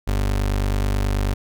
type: tone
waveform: 30% pulse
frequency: 49.27 Hz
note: G1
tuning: 10 cents sharp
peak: -16 dBFS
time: 0.07-1.34 s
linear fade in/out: 10 ms
effects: none